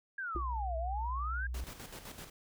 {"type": "exponential two-way sweep", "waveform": "sine", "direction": "down then up", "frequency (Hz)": [1644, 640, 1644], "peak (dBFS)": -36, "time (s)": [0.18, 1.47], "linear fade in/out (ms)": 5, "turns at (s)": 0.77}
{"type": "tone", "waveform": "sine", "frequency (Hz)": 61.74, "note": "B1", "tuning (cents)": 0, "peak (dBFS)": -35, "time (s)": [0.35, 1.64], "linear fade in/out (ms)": 0}
{"type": "tone with exponential decay", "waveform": "sine", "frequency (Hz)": 344.5, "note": "F4", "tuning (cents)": -24, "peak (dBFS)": -32, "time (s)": [0.36, 0.44], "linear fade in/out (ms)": 0, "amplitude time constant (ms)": 16}
{"type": "noise with tremolo", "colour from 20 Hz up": "pink", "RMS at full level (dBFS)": -46, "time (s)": [1.54, 2.3], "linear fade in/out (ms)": 5, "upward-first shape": "square", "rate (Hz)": 7.8, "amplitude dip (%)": 55}
{"effects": []}